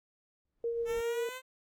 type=noise with exponential growth; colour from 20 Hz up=brown; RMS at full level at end=-45 dBFS; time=0.45-1.01 s; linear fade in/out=0 ms; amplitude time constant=120 ms
type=tone with tremolo; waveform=sine; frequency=466.2 Hz; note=A#4; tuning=in tune; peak=-29 dBFS; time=0.64-1.29 s; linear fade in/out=2 ms; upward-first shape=triangle; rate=7.5 Hz; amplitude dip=40%
type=exponential sweep; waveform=10% pulse; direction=up; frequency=440 to 520 Hz; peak=-32 dBFS; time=0.85-1.42 s; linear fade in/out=50 ms
effects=none